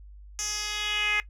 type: tone with band-pass filter sweep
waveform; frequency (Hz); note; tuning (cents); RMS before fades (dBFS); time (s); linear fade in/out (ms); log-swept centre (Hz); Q
10% pulse; 419.1; G#4; +16; -29; 0.39-1.2; 0; 6500 to 2200; 3.2
effects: noise-tail reverb RT60 0.1 s tail -17 dB re dry + added 50 Hz sine -44 dBFS peak until 1.29 s